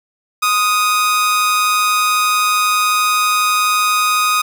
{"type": "tone with amplitude modulation", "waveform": "sawtooth", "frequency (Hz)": 1244.5, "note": "D#6", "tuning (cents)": 0, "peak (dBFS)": -7, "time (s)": [0.42, 4.42], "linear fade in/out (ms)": 10, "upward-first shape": "sine", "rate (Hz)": 199, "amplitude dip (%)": 40, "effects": []}